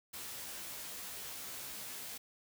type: noise with comb filter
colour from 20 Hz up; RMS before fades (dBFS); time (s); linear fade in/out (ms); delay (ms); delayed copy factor
white; -45; 0.13-2.18; 10; 15; +0.9
effects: none